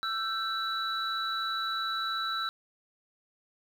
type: tone cluster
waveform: sine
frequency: 1332 / 1555 / 3936 Hz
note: E6 / G6 / B7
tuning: +18 / -14 / -7 cents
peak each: -32 / -37 / -34 dBFS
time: 0.03-2.49 s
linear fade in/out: 0 ms
effects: 9-bit